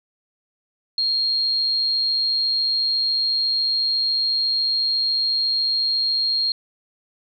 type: tone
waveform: sine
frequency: 4238 Hz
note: C8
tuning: 21 cents sharp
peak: -18 dBFS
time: 0.98-6.52 s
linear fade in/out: 2 ms
effects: none